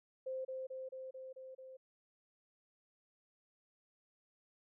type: tone with echo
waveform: sine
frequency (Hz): 522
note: C5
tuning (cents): -4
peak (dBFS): -38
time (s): 0.26-0.45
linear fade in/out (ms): 10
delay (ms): 220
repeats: 6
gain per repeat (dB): -2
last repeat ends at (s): 1.77
effects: none